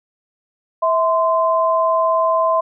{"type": "tone pair together", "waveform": "sine", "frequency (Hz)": [651, 1034.4], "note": ["E5", "C6"], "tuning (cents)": [-22, -20], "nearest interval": "minor sixth", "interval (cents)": 802, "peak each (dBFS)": -16, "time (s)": [0.82, 2.61], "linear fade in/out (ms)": 10, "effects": []}